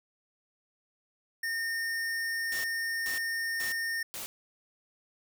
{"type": "tone", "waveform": "square", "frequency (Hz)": 1826, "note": "A#6", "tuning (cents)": -36, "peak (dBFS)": -31, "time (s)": [1.43, 4.03], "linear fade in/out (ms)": 5}
{"type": "noise bursts", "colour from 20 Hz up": "white", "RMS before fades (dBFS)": -39, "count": 4, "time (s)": [2.52, 4.26], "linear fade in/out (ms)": 0, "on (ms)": 120, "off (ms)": 420}
{"effects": []}